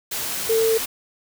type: tone in noise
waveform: sine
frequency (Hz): 448.5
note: A4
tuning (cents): +33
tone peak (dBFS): -16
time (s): 0.49-0.78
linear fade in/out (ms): 10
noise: white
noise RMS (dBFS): -27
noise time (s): 0.11-0.86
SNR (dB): +8
effects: none